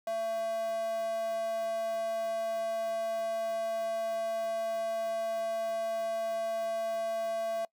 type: tone with high-pass filter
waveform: square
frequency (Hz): 224.2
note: A3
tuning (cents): +33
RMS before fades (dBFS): -33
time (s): 0.07-7.65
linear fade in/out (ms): 2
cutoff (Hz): 640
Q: 7.2
effects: noise-tail reverb RT60 0.1 s tail -24 dB re dry